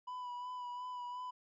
triangle tone with vibrato, 989 Hz, B5, 2 cents sharp, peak -39 dBFS, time 0.07-1.31 s, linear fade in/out 10 ms, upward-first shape sine, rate 2.8 Hz, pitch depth 24 cents each way, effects resampled to 16000 Hz

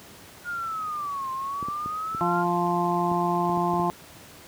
sine linear two-way sweep, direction down then up, 1440 to 1046.5 to 1412 Hz, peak -28 dBFS, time 0.44-2.45 s, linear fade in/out 50 ms, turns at 1.31 s
clicks, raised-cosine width 3 ms, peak -22 dBFS, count 9, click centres 1.627 / 1.685 / 1.86 / 2.148 / 3.116 / 3.496 / 3.573 / 3.737 / 3.797 s
harmonic tone, 174.61 Hz, F3, in tune, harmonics 1 / 2 / 4 / 5 / 6, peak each -28 / -28 / -28 / -28 / -28 dBFS, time 2.21-3.9 s, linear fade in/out 0 ms
effects pink hiss -47 dBFS RMS until 4.47 s + high-pass 80 Hz 12 dB/octave

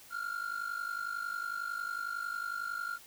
triangle ring-modulated tone, 1400 Hz, F6, 4 cents sharp, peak -30 dBFS, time 0.1-2.99 s, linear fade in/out 50 ms, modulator 25.5 Hz, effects white hiss -55 dBFS RMS until 3.06 s

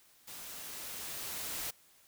white noise with level ramp, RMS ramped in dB -47 to -38 dBFS, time 0.27-1.71 s, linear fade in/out 10 ms, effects white hiss -64 dBFS RMS until 2.07 s

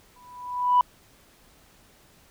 sine tone with exponential growth, 987.8 Hz, B5, in tune, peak -12 dBFS, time 0.16-0.81 s, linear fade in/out 2 ms, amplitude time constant 140 ms, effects tanh soft clip ceiling -11 dBFS + pink hiss -57 dBFS RMS until 2.3 s

